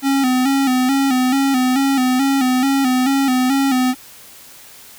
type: tone with vibrato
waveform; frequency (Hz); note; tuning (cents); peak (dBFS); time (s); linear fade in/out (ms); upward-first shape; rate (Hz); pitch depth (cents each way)
square; 263.8; C4; +14; -14; 0.02-3.95; 50; square; 2.3; 65
effects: white hiss -41 dBFS RMS until 4.98 s